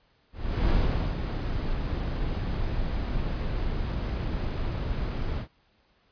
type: noise with ADSR envelope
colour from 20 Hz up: brown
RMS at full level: -22 dBFS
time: 0.32-5.48 s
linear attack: 380 ms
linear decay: 430 ms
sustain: -7 dB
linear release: 92 ms
effects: pink hiss -66 dBFS RMS until 6.11 s + resampled to 11025 Hz